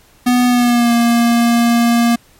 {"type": "tone with pitch glide", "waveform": "square", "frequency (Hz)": [246.9, 235.2], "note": ["B3", "A#3"], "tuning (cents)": [0, 16], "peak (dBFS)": -10, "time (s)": [0.26, 2.16], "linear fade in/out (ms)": 10, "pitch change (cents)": -84, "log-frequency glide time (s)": [0.47, 0.92], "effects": ["pink hiss -49 dBFS RMS until 2.39 s", "MP3 64 kbps"]}